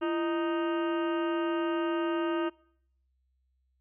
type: harmonic tone with a mistuned harmonic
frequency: 311.1 Hz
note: D#4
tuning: in tune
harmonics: 1 / 2 / 3 / 4 / 5 / 6 / 7 / 8 / 9 / 10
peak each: -28 / -36 / -39 / -38 / -42 / -49 / -55 / -53 / -45 / -55 dBFS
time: 0.01-2.5 s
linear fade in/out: 20 ms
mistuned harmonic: 1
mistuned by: +140 cents
effects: noise-tail reverb RT60 0.7 s tail -25 dB re dry + added 64 Hz sine -70 dBFS peak until 3.8 s